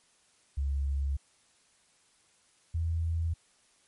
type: tone pair in turn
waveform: sine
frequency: 69.3 / 82.56 Hz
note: C#2 / E2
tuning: 0 / +3 cents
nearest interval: minor third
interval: 303 cents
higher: second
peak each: -27 dBFS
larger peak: neither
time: 0.57-1.17 / 2.74-3.34 s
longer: neither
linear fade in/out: 10 ms
effects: white hiss -66 dBFS RMS until 3.87 s + MP3 48 kbps